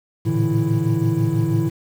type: tone cluster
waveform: triangle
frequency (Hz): 110.7 / 116.8 / 142.9 / 162.2 / 330.3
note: A2 / A#2 / D3 / E3 / E4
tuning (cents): +11 / +4 / -47 / -28 / +4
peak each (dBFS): -21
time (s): 0.25-1.7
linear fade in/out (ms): 20
effects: 7-bit